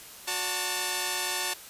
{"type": "tone cluster", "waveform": "5% pulse", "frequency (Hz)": [365.6, 577, 892], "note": ["F#4", "D5", "A5"], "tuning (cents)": [-21, -31, 23], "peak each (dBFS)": [-23, -26, -18], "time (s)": [0.27, 1.54], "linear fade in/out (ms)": 10, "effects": ["white hiss -46 dBFS RMS until 1.69 s", "resampled to 32000 Hz"]}